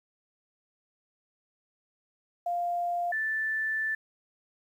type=tone pair in turn; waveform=sine; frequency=698.5 / 1760.1 Hz; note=F5 / A6; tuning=0 / 0 cents; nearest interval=octave + major third; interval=1600 cents; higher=second; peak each=-27 dBFS; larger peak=neither; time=2.46-3.12 / 3.12-3.95 s; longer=second; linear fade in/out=5 ms; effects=10-bit